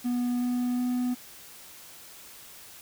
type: tone with pitch steps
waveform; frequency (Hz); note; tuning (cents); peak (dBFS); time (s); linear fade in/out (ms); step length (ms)
triangle; 244.7 / 246.4 / 248.1; B3 / B3 / B3; -16 / -4 / +8; -23; 0.04-1.15; 20; 370
effects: white hiss -48 dBFS RMS until 2.81 s